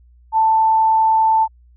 sine tone, 885 Hz, A5, 10 cents sharp, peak -11 dBFS, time 0.32-1.48 s, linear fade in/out 50 ms, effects added 60 Hz sine -46 dBFS peak until 1.76 s

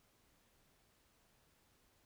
silence, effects pink hiss -73 dBFS RMS until 2.05 s

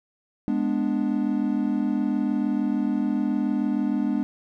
triangle chord, G# diminished, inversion none, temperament equal, 207.7 / 246.9 / 293.7 Hz, G#3 / B3 / D4, 0 / 0 / 0 cents, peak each -24 dBFS, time 0.48-4.23 s, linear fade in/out 0 ms, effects none

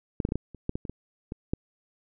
clicks, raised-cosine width 3 ms, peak -13 / -9 / -29 / -14 / -15 / -30 / -14 / -17 / -24 / -22 / -21 / -13 dBFS, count 12, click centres 0.202 / 0.251 / 0.289 / 0.321 / 0.356 / 0.547 / 0.694 / 0.755 / 0.852 / 0.896 / 1.321 / 1.535 s, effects none

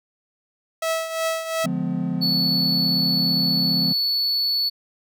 sawtooth tone with tremolo, 650 Hz, E5, 24 cents flat, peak -16 dBFS, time 0.82-1.66 s, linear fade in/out 5 ms, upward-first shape triangle, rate 2.8 Hz, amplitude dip 70%
triangle chord, D diminished seventh, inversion none, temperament just, 146.83 / 176.2 / 211.4 / 253.7 Hz, D3 / F3 / Ab3 / Cb4, 0 / +16 / +31 / +47 cents, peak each -29 / -23 / -28 / -25 dBFS, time 1.64-3.93 s, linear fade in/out 10 ms
triangle tone, 4435 Hz, C#8, in tune, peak -18 dBFS, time 2.21-4.7 s, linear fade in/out 20 ms
effects none

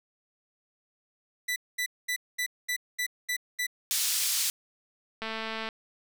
sawtooth tone bursts, 1981 Hz, B6, 5 cents sharp, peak -24 dBFS, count 8, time 1.48-3.668 s, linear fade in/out 10 ms, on 81 ms, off 220 ms
pink band-pass noise, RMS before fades -28 dBFS, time 3.91-4.5 s, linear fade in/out 0 ms, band 4200 to 16000 Hz, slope 12 dB/octave
click train, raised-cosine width 0.3 ms, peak -19 dBFS, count 105, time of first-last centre 5.22-5.688 s, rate 222 Hz
effects none

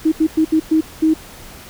sine tone bursts at uneven times, 316.2 Hz, D#4, 28 cents sharp, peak -10 dBFS, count 6, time 0.05-0.12 / 0.2-0.27 / 0.37-0.45 / 0.52-0.6 / 0.71-0.81 / 1.02-1.14 s, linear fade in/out 10 ms, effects pink hiss -38 dBFS RMS until 1.69 s

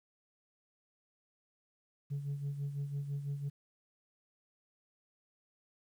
sine tone with tremolo, 141.8 Hz, C#3, 40 cents sharp, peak -31 dBFS, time 2.1-3.5 s, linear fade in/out 20 ms, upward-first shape sine, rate 6 Hz, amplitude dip 65%, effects tanh soft clip ceiling -32 dBFS + 11-bit

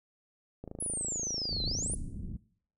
click train, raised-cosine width 2 ms, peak -28 dBFS, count 36, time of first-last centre 0.64-1.936 s, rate 27 Hz
sine exponential two-way sweep, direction down then up, 10548 to 3951 to 10050 Hz, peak -32 dBFS, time 0.8-1.95 s, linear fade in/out 5 ms, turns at 1.64 s
pink low-pass noise, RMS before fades -38 dBFS, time 1.5-2.37 s, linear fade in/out 10 ms, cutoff 240 Hz, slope 24 dB/octave
effects noise-tail reverb RT60 0.6 s tail -21 dB re dry

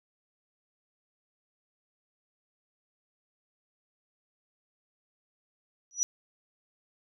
sine tone with exponential growth, 5860 Hz, F#8, 18 cents flat, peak -19 dBFS, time 5.91-6.03 s, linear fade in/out 0 ms, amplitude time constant 24 ms, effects none

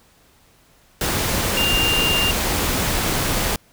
sine tone in noise, 2797 Hz, F7, 2 cents sharp, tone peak -18 dBFS, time 1.57-2.31 s, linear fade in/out 2 ms, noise pink, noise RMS -21 dBFS, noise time 1.01-3.56 s, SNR 0 dB, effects pink hiss -55 dBFS RMS until 3.72 s

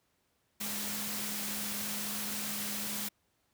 sine tone in noise, 207.7 Hz, G#3, in tune, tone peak -43 dBFS, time 0.6-3.09 s, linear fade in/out 10 ms, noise white, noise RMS -37 dBFS, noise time 0.6-3.09 s, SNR -9 dB, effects pink hiss -75 dBFS RMS until 3.53 s + high-pass 60 Hz 12 dB/octave

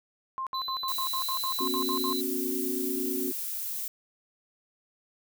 sine tone bursts, 1056 Hz, C6, 16 cents sharp, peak -30 dBFS, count 12, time 0.38-2.128 s, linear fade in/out 0 ms, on 87 ms, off 64 ms
triangle tone with vibrato, 3999 Hz, B7, 21 cents sharp, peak -32 dBFS, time 0.54-2.21 s, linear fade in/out 5 ms, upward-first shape sine, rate 1.5 Hz, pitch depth 9 cents each way
violet noise, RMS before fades -34 dBFS, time 0.88-3.88 s, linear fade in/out 2 ms
sine chord, B suspended second, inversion none, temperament equal with one note detuned, 246.9 / 275.9 / 370 Hz, B3 / C#4 / F#4, 0 / -8 / 0 cents, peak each -36 / -33 / -33 dBFS, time 1.6-3.32 s, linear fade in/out 10 ms
effects none

